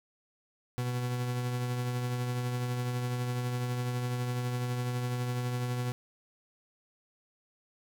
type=tone with tremolo; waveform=40% pulse; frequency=123.47 Hz; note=B2; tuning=in tune; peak=-28 dBFS; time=0.78-5.92 s; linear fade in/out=0 ms; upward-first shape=triangle; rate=12 Hz; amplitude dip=35%; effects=none